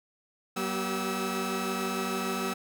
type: tone cluster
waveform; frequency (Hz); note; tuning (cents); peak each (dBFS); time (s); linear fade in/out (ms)
sawtooth; 189.7 / 240.7 / 386 / 1302; F#3 / B3 / G4 / E6; +43 / -44 / -27 / -22; -31; 0.56-2.54; 10
effects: none